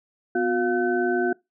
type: tone cluster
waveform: sine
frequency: 249.5 / 361.7 / 704 / 1519 Hz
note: B3 / F#4 / F5 / F#6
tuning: +18 / -39 / +14 / +45 cents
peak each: -28 / -22 / -28 / -28 dBFS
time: 0.35-1.33 s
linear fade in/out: 5 ms
effects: noise-tail reverb RT60 0.2 s tail -23 dB re dry